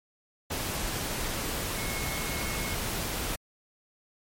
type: tone in noise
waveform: sine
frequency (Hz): 2177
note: C#7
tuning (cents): -32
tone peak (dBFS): -39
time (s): 1.77-2.75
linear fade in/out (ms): 10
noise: pink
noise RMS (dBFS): -32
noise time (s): 0.5-3.36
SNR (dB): -10
effects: MP3 64 kbps